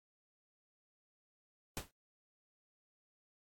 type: noise with exponential decay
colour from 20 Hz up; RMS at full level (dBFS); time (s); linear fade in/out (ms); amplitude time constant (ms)
pink; -37; 1.77-1.91; 0; 30
effects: AAC 64 kbps